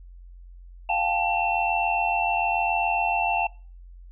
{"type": "tone cluster", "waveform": "sine", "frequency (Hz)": [703, 784, 871, 2699], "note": ["F5", "G5", "A5", "E7"], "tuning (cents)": [11, 0, -18, 40], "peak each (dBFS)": -27, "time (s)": [0.89, 3.47], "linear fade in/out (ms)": 5, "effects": ["noise-tail reverb RT60 0.4 s tail -23 dB re dry", "added 44 Hz sine -42 dBFS peak until 4.11 s"]}